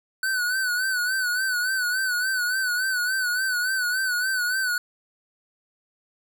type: tone with vibrato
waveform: square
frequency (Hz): 1500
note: F#6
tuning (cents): +23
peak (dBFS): -23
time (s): 0.23-4.78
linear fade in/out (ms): 2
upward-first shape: sine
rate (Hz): 3.5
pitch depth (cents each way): 68
effects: none